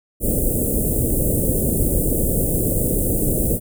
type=band-stop noise; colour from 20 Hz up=pink; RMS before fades=-19 dBFS; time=0.2-3.6 s; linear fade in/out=50 ms; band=570 to 8500 Hz; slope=48 dB/octave; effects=none